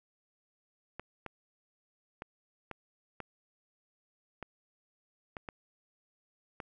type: clicks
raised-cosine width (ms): 0.5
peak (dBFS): -25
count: 9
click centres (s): 0.996 / 1.263 / 2.221 / 2.713 / 3.203 / 4.427 / 5.368 / 5.488 / 6.602
effects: none